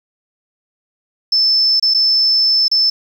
sine tone with dropouts, 5274 Hz, E8, in tune, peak -10 dBFS, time 1.32-2.9 s, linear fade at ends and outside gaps 5 ms, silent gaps 1.798-1.825 / 1.939-1.945 / 2.682-2.714 s, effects 7-bit

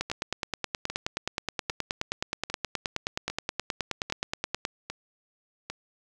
two click trains, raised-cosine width 0.2 ms, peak -11 / -17 dBFS, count 45 / 8, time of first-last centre 0.01-4.651 / 0.1-5.7 s, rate 9.48 / 1.25 Hz, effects none

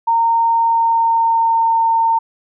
sine tone with pitch glide, 920 to 910.5 Hz, A#5 to A#5, -23 to -41 cents, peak -11 dBFS, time 0.07-2.19 s, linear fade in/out 10 ms, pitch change -18 cents, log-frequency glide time 0.49-1.78 s, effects none

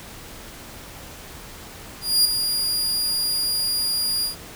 sawtooth tone with ADSR envelope, 4837 Hz, D#8, 50 cents flat, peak -10 dBFS, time 2.01-4.36 s, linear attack 240 ms, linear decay 4 ms, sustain -8 dB, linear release 120 ms, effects pink hiss -40 dBFS RMS until 4.55 s

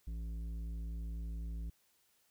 sine tone with tanh clipping, 56 Hz, A1, 31 cents sharp, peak -40 dBFS, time 0.07-1.7 s, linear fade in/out 5 ms, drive 10 dB, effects white hiss -73 dBFS RMS until 2.3 s

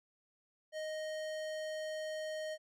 sine tone with hard clipping, 622.3 Hz, D#5, in tune, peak -40 dBFS, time 0.72-2.58 s, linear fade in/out 50 ms, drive 18 dB, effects none

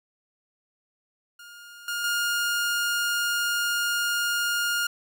sawtooth tone with level steps, 1417 Hz, F6, 25 cents sharp, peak -40 / -24 / -20 dBFS, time 1.39-4.87 s, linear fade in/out 5 ms, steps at 1.88 / 2.04 s, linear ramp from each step 2 ms, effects none

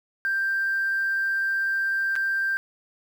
sine tone with dropouts, 1577 Hz, G6, 10 cents sharp, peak -21 dBFS, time 0.25-2.57 s, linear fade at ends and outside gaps 0 ms, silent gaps 2.155-2.162 s, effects tanh soft clip ceiling -18 dBFS + 8-bit

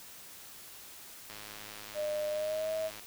click train, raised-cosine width 0.2 ms, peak -28 dBFS, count 179, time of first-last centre 1.3-2.995 s, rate 105 Hz
sine tone with pitch glide, 605 to 638 Hz, D#5 to D#5, -49 to +43 cents, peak -31 dBFS, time 1.94-2.91 s, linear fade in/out 50 ms, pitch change +92 cents, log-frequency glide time 2.3-2.72 s
effects white hiss -50 dBFS RMS until 3.06 s

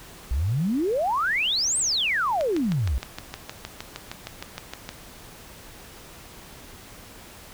sine exponential two-way sweep, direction up then down, 57.7 to 8700 to 57.7 Hz, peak -21 dBFS, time 0.31-2.98 s, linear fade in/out 0 ms, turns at 1.78 s
click train, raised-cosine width 0.2 ms, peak -15 dBFS, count 17, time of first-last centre 2.41-4.891 s, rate 6.45 Hz
effects pink hiss -45 dBFS RMS until 7.53 s

